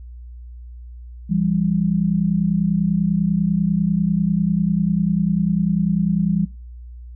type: tone pair together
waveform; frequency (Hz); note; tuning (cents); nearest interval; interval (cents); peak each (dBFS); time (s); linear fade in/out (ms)
sine; 168.39 / 198.5; E3 / G3; +37 / +22; minor third; 285; -19; 1.29-6.46; 20
effects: noise-tail reverb RT60 0.3 s tail -21 dB re dry + added 60 Hz sine -34 dBFS peak until 7.15 s